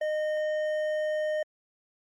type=tone with hard clipping; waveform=sine; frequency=614 Hz; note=D#5; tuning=23 cents flat; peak=-28 dBFS; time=0.01-1.43 s; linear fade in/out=5 ms; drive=7 dB; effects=Opus 32 kbps